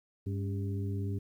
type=harmonic tone with a mistuned harmonic; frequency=99.6 Hz; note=G2; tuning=28 cents sharp; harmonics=1 / 2 / 3 / 4; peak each=-32 / -41 / -42 / -44 dBFS; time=0.26-1.19 s; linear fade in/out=10 ms; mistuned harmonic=3; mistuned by=-99 cents; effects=11-bit